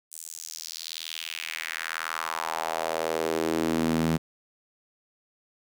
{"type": "tone with high-pass filter sweep", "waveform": "sawtooth", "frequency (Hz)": 81, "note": "E2", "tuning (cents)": -30, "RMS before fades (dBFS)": -30, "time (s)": [0.11, 4.18], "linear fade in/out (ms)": 20, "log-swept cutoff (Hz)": [8600, 180], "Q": 2.6, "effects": []}